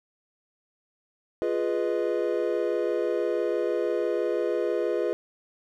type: chord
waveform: triangle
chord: F half-diminished seventh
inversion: none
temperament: equal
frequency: 349.2 / 415.3 / 493.9 / 622.3 Hz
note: F4 / Ab4 / Cb5 / Eb5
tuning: 0 / 0 / 0 / 0 cents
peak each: -27 / -27 / -27 / -30 dBFS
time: 1.42-5.13 s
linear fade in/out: 0 ms
effects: none